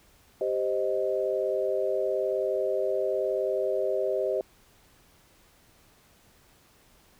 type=chord; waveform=sine; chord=C minor; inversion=second; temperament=equal; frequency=392 / 523.3 / 622.3 Hz; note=G4 / C5 / Eb5; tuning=0 / 0 / 0 cents; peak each=-29 dBFS; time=0.41-4.41 s; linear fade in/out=2 ms; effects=pink hiss -60 dBFS RMS until 7.19 s